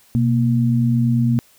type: tone pair together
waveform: sine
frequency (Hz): 124.9 / 233.6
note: B2 / A#3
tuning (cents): +20 / +4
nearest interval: major seventh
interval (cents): 1084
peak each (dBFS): -16 / -17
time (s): 0.15-1.39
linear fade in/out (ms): 0
effects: white hiss -53 dBFS RMS until 1.58 s